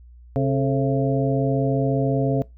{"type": "harmonic tone with a mistuned harmonic", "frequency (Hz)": 134.7, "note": "C#3", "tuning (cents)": -49, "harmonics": [1, 2, 3, 4, 5], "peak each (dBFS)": [-21, -24, -26, -27, -28], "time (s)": [0.36, 2.42], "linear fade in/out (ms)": 0, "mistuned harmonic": 3, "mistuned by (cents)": 120, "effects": ["noise-tail reverb RT60 0.2 s tail -22 dB re dry", "added 60 Hz sine -43 dBFS peak until 2.57 s"]}